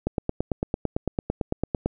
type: click train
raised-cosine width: 2 ms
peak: -10 dBFS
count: 17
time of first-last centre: 0.07-1.86 s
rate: 8.94 Hz
effects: none